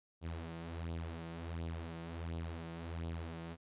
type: tone with flanger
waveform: sawtooth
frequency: 83 Hz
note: E2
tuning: 12 cents sharp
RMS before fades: -43 dBFS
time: 0.21-3.57 s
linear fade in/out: 50 ms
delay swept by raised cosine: 0.24 to 5.74 ms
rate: 1.4 Hz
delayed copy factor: +0.65
effects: resampled to 8000 Hz